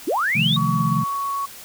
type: linear sweep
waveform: sine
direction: up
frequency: 240 to 3838 Hz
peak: -18 dBFS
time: 0.07-0.57 s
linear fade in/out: 10 ms
type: chord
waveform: sine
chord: F dominant seventh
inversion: second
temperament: just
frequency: 130.96 / 157.15 / 174.61 / 218.3 Hz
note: C3 / Eb3 / F3 / A3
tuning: +2 / +18 / 0 / -13 cents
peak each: -24 / -23 / -24 / -25 dBFS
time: 0.35-1.04 s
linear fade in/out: 10 ms
type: tone with pitch glide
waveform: sine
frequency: 1129 to 1113.5 Hz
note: C#6 to C#6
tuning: +31 to +7 cents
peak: -22 dBFS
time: 0.56-1.46 s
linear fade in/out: 10 ms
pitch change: -24 cents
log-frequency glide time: 0.68-1.25 s
effects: white hiss -40 dBFS RMS until 1.64 s